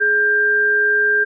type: tone pair together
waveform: sine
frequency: 420 / 1589 Hz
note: G#4 / G6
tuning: +19 / +23 cents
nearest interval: octave + major seventh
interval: 2304 cents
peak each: -22 / -13 dBFS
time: 0-1.25 s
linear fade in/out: 20 ms
effects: none